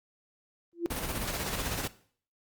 sine tone with exponential growth, 341.1 Hz, F4, 41 cents flat, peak -22 dBFS, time 0.73-0.86 s, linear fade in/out 0 ms, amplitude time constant 28 ms
pink noise with tremolo, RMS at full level -32 dBFS, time 0.9-1.88 s, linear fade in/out 10 ms, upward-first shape square, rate 16 Hz, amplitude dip 40%
effects noise-tail reverb RT60 0.5 s tail -17 dB re dry + Opus 32 kbps

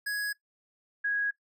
square / sine tone pair in turn, 1668 / 1654.6 Hz, G#6 / G#6, +7 / -7 cents, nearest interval unison, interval 14 cents, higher first, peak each -30 / -26 dBFS, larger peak second, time 0.06-0.33 / 1.04-1.31 s, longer neither, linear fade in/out 10 ms, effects noise-tail reverb RT60 0.1 s tail -18 dB re dry

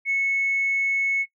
sine tone, 2200 Hz, C#7, 14 cents flat, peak -19 dBFS, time 0.05-1.26 s, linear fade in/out 50 ms, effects noise-tail reverb RT60 0.1 s tail -20 dB re dry + tanh soft clip ceiling -15 dBFS

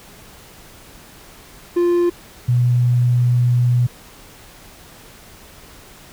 triangle / sine tone pair in turn, 348.9 / 122.4 Hz, F4 / B2, -2 / -15 cents, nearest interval octave + tritone, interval 1813 cents, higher first, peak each -11 / -12 dBFS, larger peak first, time 1.76-2.1 / 2.48-3.87 s, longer second, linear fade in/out 10 ms, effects pink hiss -43 dBFS RMS until 6.12 s

